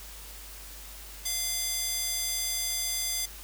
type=tone with high-pass filter; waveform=square; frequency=690 Hz; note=F5; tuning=21 cents flat; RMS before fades=-31 dBFS; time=1.25-3.26 s; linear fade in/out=10 ms; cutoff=5200 Hz; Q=0.89; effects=added 50 Hz sine -46 dBFS peak until 3.43 s + white hiss -46 dBFS RMS until 3.43 s